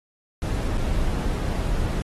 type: noise with dropouts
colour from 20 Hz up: brown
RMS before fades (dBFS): -24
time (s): 0.42-2.02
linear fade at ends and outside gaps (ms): 0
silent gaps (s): 0.773-0.779
effects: AAC 32 kbps